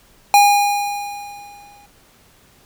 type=tone with exponential decay; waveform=square; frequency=816 Hz; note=G#5; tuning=31 cents flat; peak=-7 dBFS; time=0.34-1.86 s; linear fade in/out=1 ms; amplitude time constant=330 ms; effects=pink hiss -52 dBFS RMS until 2.65 s